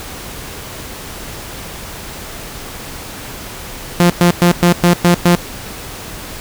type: tone bursts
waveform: sawtooth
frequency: 174.61 Hz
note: F3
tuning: in tune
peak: -3 dBFS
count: 7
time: 4-5.353 s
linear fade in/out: 0 ms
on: 99 ms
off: 110 ms
effects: pink hiss -29 dBFS RMS until 6.4 s